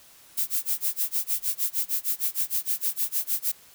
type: noise with tremolo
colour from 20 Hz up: violet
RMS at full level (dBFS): -24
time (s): 0.37-3.52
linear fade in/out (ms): 10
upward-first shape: sine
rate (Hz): 6.5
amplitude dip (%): 100
effects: white hiss -53 dBFS RMS until 3.74 s